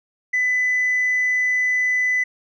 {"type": "tone with tanh clipping", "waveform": "triangle", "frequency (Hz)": 2001, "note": "B6", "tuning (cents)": 22, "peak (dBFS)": -17, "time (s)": [0.33, 2.24], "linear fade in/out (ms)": 10, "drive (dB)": 5, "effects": []}